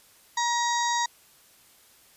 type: harmonic tone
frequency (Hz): 949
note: A#5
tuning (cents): +31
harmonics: 1 / 2 / 4 / 5 / 6 / 7 / 8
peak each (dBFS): -25 / -31 / -33 / -38 / -38 / -33 / -42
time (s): 0.37-1.06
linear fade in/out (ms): 5
effects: white hiss -57 dBFS RMS until 2.16 s + resampled to 32000 Hz